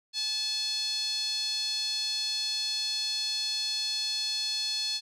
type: tone with band-pass filter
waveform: 5% pulse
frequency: 864 Hz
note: A5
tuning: 32 cents flat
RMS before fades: -31 dBFS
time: 0.13-5.01 s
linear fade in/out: 50 ms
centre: 4200 Hz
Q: 4.8
effects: none